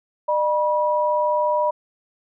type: tone pair together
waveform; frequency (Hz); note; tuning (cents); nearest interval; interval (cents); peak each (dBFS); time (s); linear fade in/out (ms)
sine; 604 / 969.9; D5 / B5; +48 / -32; minor sixth; 820; -20; 0.28-1.71; 10
effects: none